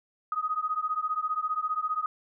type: beating tone pair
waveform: sine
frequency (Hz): 1244.5 / 1259.5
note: D#6 / D#6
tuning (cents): 0 / +21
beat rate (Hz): 15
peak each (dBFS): -30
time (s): 0.32-2.06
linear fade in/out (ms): 2
effects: none